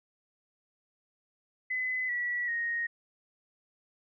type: tone with pitch steps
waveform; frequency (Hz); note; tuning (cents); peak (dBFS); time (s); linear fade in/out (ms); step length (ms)
sine; 2019 / 1942.4 / 1868.6; B6 / B6 / A#6; +38 / -29 / +4; -29; 1.7-2.87; 10; 390
effects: none